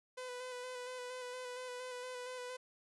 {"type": "tone with vibrato", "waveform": "sawtooth", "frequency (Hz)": 501, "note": "B4", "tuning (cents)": 25, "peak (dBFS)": -39, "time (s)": [0.17, 2.57], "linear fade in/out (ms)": 10, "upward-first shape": "square", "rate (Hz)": 4.3, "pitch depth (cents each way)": 21, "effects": ["resampled to 24000 Hz"]}